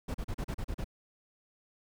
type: noise bursts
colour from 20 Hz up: brown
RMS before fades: -35 dBFS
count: 8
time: 0.08-0.844 s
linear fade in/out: 10 ms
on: 64 ms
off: 36 ms
effects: none